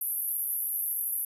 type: band-pass noise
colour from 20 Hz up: pink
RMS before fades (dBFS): -31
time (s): 0.01-1.25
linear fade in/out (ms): 5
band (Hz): 11000 to 13000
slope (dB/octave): 96
effects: resampled to 32000 Hz